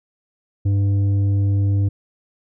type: tone with tanh clipping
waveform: triangle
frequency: 99.5 Hz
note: G2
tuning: 26 cents sharp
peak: -16 dBFS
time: 0.65-1.89 s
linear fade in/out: 10 ms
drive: 11 dB
effects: none